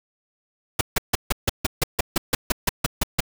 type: noise bursts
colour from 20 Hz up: pink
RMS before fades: -19 dBFS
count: 15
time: 0.79-3.205 s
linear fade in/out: 5 ms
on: 21 ms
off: 150 ms
effects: none